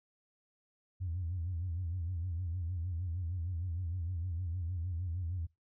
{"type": "tone with vibrato", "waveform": "sine", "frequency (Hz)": 87.31, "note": "F2", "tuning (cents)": 0, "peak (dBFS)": -33, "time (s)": [1, 5.47], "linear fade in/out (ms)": 20, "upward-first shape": "sine", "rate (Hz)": 6.5, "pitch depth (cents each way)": 120, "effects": ["noise-tail reverb RT60 0.2 s tail -21 dB re dry", "tanh soft clip ceiling -29 dBFS"]}